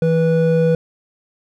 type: tone pair together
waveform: triangle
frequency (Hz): 163.38 / 489.6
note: E3 / B4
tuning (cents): -15 / -15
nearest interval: octave + perfect fifth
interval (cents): 1900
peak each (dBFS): -13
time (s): 0.02-0.75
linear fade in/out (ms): 2
effects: none